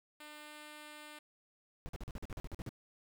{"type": "tone", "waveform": "5% pulse", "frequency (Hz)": 300.3, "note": "D4", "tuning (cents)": 39, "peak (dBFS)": -38, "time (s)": [0.2, 1.19], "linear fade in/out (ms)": 5}
{"type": "noise bursts", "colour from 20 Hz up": "brown", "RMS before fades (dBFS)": -42, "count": 12, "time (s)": [1.86, 2.692], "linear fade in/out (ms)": 0, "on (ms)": 29, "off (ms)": 44}
{"type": "click", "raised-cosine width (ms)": 0.5, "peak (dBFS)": -31, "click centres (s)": 2.328}
{"effects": []}